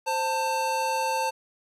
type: tone pair together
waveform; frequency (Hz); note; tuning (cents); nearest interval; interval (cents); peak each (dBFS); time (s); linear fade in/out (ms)
square; 523.3 / 892.8; C5 / A5; 0 / +25; major sixth; 925; -31 / -26; 0.06-1.31; 20
effects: low-pass 11000 Hz 12 dB/octave + 10-bit